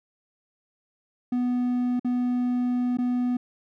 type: tone with dropouts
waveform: triangle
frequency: 246.9 Hz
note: B3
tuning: in tune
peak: -20 dBFS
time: 1.32-3.37 s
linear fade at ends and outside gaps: 5 ms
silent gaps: 1.996-2.046 / 2.972-2.985 s
effects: none